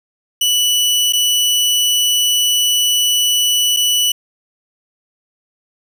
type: tone with dropouts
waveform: sawtooth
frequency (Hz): 2960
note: F#7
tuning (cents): 0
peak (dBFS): -9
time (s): 0.41-4.12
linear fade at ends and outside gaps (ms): 5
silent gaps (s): 1.125-1.133 / 3.765-3.769
effects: none